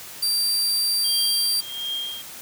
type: tone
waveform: sawtooth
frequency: 4699 Hz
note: D8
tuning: in tune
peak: -17 dBFS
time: 0.22-1.61 s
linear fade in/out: 10 ms
type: tone with tremolo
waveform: sine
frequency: 3217 Hz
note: G7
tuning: 44 cents sharp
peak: -24 dBFS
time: 1.04-2.22 s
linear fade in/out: 5 ms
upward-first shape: triangle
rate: 1.4 Hz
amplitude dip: 95%
effects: white hiss -39 dBFS RMS until 2.41 s + high-pass 60 Hz 12 dB/octave